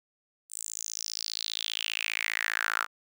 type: tone with high-pass filter sweep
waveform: sawtooth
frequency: 55 Hz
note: A1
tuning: in tune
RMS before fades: -33 dBFS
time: 0.49-2.87 s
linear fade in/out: 50 ms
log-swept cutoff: 8600 to 1300 Hz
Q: 5.2
effects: none